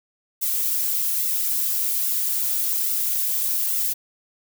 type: noise with flanger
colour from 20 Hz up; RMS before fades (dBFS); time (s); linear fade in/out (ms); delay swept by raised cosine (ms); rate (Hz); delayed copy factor
violet; -23; 0.41-3.94; 20; 1.4 to 5; 1.2; +0.75
effects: none

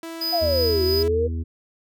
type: tone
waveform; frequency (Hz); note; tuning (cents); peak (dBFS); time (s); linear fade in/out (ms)
sawtooth; 329.6; E4; 0; -28; 0.03-1.08; 2
type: tone with tremolo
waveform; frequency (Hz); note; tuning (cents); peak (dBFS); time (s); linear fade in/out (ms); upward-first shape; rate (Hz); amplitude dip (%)
square; 4978; D#8; 0; -23; 0.21-1.03; 5; sine; 3; 40
type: exponential two-way sweep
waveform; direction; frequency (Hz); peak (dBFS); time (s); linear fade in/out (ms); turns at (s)
sine; down then up; 724 to 366 to 480.4; -19; 0.32-1.28; 20; 0.84
type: harmonic tone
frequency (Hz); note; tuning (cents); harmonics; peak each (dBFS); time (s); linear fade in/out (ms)
81.8; E2; -13; 1 / 3 / 4 / 5; -24 / -34 / -41 / -44; 0.41-1.44; 20
effects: none

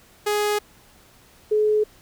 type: tone pair in turn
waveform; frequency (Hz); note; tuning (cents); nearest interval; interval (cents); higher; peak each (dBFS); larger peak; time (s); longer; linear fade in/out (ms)
sawtooth / sine; 416.8 / 425.8; G#4 / G#4; +6 / +43; unison; 37; second; -16; neither; 0.26-0.59 / 1.51-1.84; neither; 10
effects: pink hiss -53 dBFS RMS until 2.01 s

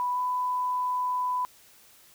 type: tone with pitch glide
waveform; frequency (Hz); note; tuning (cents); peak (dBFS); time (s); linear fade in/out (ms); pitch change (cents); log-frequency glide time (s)
sine; 987.8 to 998.1; B5 to B5; 0 to +18; -25; 0-1.45; 0; +18; 0.12-0.19
effects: white hiss -56 dBFS RMS until 2.14 s

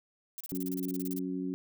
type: noise bursts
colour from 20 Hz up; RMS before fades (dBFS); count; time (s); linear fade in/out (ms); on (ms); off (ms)
violet; -41; 15; 0.38-1.189; 0; 25; 31
type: harmonic tone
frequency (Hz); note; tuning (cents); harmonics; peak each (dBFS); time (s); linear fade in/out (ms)
92.1; F#2; -7; 2 / 3 / 4; -37 / -34 / -41; 0.52-1.54; 0
effects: none

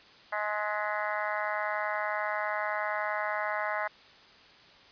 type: harmonic tone with a mistuned harmonic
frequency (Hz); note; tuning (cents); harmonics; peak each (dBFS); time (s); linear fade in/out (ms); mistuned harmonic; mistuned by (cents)
210.4; G#3; +23; 3 / 4 / 5 / 6 / 7 / 8 / 9 / 10; -35 / -36 / -37 / -38 / -38 / -39 / -40 / -40; 0.32-3.88; 10; 10; -57
effects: white hiss -55 dBFS RMS until 4.91 s + resampled to 11025 Hz

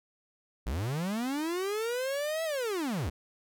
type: linear two-way sweep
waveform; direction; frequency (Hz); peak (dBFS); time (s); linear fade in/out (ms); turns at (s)
45% pulse; up then down; 49 to 659.3 to 56.7; -30; 0.66-3.1; 10; 2.44
effects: none

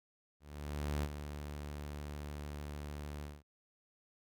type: tone with ADSR envelope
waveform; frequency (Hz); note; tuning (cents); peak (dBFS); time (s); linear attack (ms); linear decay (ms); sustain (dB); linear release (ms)
sawtooth; 73.42; D2; 0; -29; 0.4-3.43; 630; 48; -9; 200
effects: none

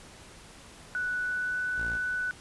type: tone with pitch glide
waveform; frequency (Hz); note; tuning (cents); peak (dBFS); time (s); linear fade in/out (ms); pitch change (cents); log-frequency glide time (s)
sine; 1480 to 1490.3; F#6 to F#6; 0 to +12; -28; 0.95-2.31; 0; +12; 1.19-1.58
type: tone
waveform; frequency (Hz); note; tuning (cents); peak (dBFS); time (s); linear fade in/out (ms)
sawtooth; 57.7; A#1; -17; -34; 1.77-1.98; 20
effects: pink hiss -50 dBFS RMS until 2.4 s + resampled to 24000 Hz

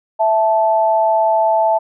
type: tone pair together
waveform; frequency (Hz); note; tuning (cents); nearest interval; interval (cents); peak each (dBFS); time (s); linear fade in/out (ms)
sine; 659 / 874.6; E5 / A5; -1 / -11; perfect fourth; 490; -14; 0.19-1.79; 20
effects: none

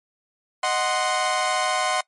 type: chord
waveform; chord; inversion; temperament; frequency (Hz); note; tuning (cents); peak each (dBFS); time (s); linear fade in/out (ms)
sawtooth; C diminished; first; equal with one note detuned; 619.4 / 740 / 1046.5; Eb5 / Gb5 / C6; -8 / 0 / 0; -24 / -20 / -21; 0.63-2.01; 5
effects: noise-tail reverb RT60 0.1 s tail -22 dB re dry + MP3 48 kbps

